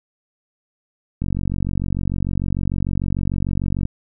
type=click train; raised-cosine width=5 ms; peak=-10 dBFS; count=124; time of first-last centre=1.22-3.854 s; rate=46.7 Hz; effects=none